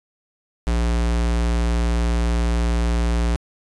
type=tone; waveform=square; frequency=58.27 Hz; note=A#1; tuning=in tune; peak=-18 dBFS; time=0.67-3.36 s; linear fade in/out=0 ms; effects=resampled to 22050 Hz